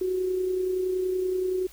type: tone with amplitude modulation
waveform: sine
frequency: 370 Hz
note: F#4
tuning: in tune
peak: -22 dBFS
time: 0.01-1.67 s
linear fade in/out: 5 ms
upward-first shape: sine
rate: 30.6 Hz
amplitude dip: 40%
effects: added 50 Hz sine -51 dBFS peak until 1.72 s + white hiss -52 dBFS RMS until 1.72 s